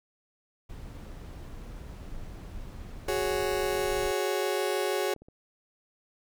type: noise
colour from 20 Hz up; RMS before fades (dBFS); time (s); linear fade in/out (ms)
brown; -41; 0.69-4.12; 10
type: clicks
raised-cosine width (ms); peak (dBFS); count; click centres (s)
2; -39; 8; 2.204 / 3.11 / 3.242 / 3.589 / 3.777 / 5.163 / 5.22 / 5.285
type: chord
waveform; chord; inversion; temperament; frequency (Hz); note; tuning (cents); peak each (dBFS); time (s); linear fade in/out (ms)
35% pulse; F# suspended second; none; just; 370 / 416.2 / 555; F#4 / G#4 / C#5; 0 / +4 / +2; -29 / -29 / -31; 3.08-5.14; 5
effects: none